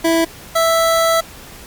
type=tone pair in turn; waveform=25% pulse; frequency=329.6 / 659.2 Hz; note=E4 / E5; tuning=0 / 0 cents; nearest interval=octave; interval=1200 cents; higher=second; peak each=-8 dBFS; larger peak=neither; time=0.04-0.25 / 0.55-1.21 s; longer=second; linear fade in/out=10 ms; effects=pink hiss -37 dBFS RMS until 1.66 s + MP3 96 kbps